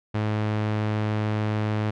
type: tone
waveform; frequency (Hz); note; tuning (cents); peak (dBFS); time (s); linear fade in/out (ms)
sawtooth; 106.8; G#2; +49; -19; 0.14-1.91; 10
effects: low-pass 3000 Hz 12 dB/octave